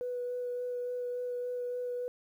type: tone with vibrato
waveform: sine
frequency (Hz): 492.2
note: B4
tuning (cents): -6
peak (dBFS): -32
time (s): 0.01-2.08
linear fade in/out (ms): 0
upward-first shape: sine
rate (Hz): 3.5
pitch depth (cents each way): 10
effects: tanh soft clip ceiling -28 dBFS + 11-bit